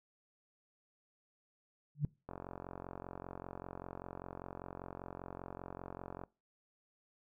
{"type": "tone with exponential growth", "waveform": "sine", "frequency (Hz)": 146.6, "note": "D3", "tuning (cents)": -3, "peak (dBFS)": -25, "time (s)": [1.95, 2.05], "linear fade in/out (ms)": 2, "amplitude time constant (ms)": 20}
{"type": "click train", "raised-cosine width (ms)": 1, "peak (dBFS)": -30, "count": 179, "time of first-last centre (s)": [2.29, 6.237], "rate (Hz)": 45.1}
{"effects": ["noise-tail reverb RT60 0.3 s tail -23 dB re dry"]}